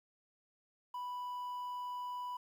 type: tone with quantisation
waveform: triangle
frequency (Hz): 987.8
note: B5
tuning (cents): 0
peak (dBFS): -37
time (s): 0.94-2.37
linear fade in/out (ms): 5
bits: 11
effects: none